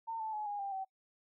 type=tone with pitch steps; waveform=sine; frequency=907 / 877.1 / 848.2 / 820.3 / 793.2 / 767.1 Hz; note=A#5 / A5 / G#5 / G#5 / G5 / G5; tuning=-48 / -6 / +36 / -22 / +20 / -38 cents; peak=-36 dBFS; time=0.07-0.85 s; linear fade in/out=20 ms; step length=130 ms; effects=noise-tail reverb RT60 0.1 s tail -25 dB re dry